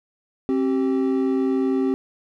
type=tone pair together; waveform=triangle; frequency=266.5 / 385.9 Hz; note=C4 / G4; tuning=+32 / -27 cents; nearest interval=tritone; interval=641 cents; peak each=-18 / -21 dBFS; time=0.49-1.94 s; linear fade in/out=0 ms; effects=none